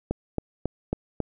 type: click train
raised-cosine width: 2 ms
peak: -12 dBFS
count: 5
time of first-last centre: 0.11-1.203 s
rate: 3.66 Hz
effects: none